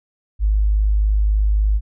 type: tone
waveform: sine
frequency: 51.8 Hz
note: G#1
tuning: 4 cents flat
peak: -13 dBFS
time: 0.39-1.81 s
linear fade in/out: 50 ms
effects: none